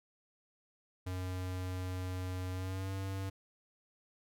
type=tone with pitch glide; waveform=square; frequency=92 to 96.52 Hz; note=F#2 to G2; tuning=-9 to -26 cents; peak=-37 dBFS; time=1.06-3.3 s; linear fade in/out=10 ms; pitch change=+83 cents; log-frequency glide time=2.52-2.92 s; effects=none